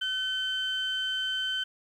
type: tone pair together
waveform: sine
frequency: 1519 / 3080 Hz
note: F#6 / G7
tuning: +45 / -31 cents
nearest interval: octave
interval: 1224 cents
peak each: -31 / -28 dBFS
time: 0.01-1.64 s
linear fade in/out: 10 ms
effects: tanh soft clip ceiling -23 dBFS + 10-bit